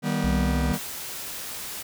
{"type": "chord", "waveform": "45% pulse", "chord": "Eb augmented", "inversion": "none", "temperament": "just", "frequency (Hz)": [155.56, 194.45, 243.1], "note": ["Eb3", "G3", "B3"], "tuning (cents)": [0, -14, -27], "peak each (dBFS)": -28, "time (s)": [0.02, 0.79], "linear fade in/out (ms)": 50}
{"type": "harmonic tone", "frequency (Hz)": 64.2, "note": "C2", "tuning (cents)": -32, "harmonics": [1, 3, 4], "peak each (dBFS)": [-24, -34, -36], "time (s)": [0.24, 0.72], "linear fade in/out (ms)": 0}
{"type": "noise", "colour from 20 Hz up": "white", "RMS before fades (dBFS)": -35, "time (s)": [0.73, 1.83], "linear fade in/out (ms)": 10}
{"effects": []}